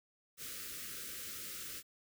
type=band-stop noise; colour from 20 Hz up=white; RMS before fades=-45 dBFS; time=0.37-1.83 s; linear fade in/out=50 ms; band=550 to 1200 Hz; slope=96 dB/octave; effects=none